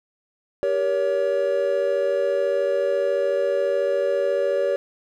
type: chord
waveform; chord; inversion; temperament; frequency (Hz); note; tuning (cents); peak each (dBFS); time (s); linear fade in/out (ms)
triangle; G diminished; none; just; 392 / 470.4 / 564.5; G4 / Bb4 / Db5; 0 / +16 / +31; -24 / -24 / -19; 0.63-4.76; 0
effects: none